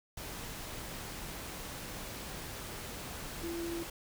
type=tone in noise; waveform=sine; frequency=338.1 Hz; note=E4; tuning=44 cents sharp; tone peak=-36 dBFS; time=3.43-3.83 s; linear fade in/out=5 ms; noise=pink; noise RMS=-43 dBFS; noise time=0.17-3.9 s; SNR=+4 dB; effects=none